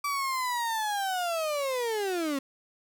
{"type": "linear sweep", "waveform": "35% pulse", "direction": "down", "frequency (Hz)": [1162, 265.3], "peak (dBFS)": -26, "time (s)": [0.04, 2.39], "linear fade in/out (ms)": 5, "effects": []}